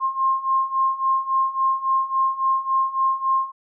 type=beating tone pair; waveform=sine; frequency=1061 / 1064.6 Hz; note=C6 / C6; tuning=+24 / +30 cents; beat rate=3.6 Hz; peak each=-23 / -20 dBFS; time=0-3.52 s; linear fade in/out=50 ms; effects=none